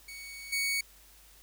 sawtooth tone with level steps, 2232 Hz, C#7, 11 cents sharp, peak -39 / -25 dBFS, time 0.08-0.81 s, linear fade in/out 5 ms, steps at 0.52 s, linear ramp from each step 10 ms, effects added 50 Hz sine -60 dBFS peak until 1.42 s + white hiss -58 dBFS RMS until 1.42 s

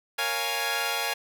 10% pulse chord, Bb minor seventh, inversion none, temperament equal, 466.2 / 554.4 / 698.5 / 830.6 Hz, Bb4 / Db5 / F5 / Ab5, 0 / 0 / 0 / 0 cents, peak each -26 / -26 / -24 / -21 dBFS, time 0.18-1.14 s, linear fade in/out 10 ms, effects none

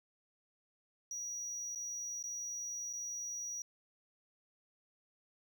triangle tone with dropouts, 5790 Hz, F#8, 38 cents flat, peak -38 dBFS, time 1.11-3.62 s, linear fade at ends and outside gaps 2 ms, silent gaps 1.75-1.757 / 2.227-2.238 / 2.929-2.934 s, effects none

